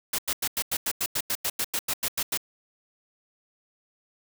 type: noise bursts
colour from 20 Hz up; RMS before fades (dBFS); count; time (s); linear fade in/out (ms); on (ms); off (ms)
white; -27; 16; 0.13-2.375; 5; 55; 91
effects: none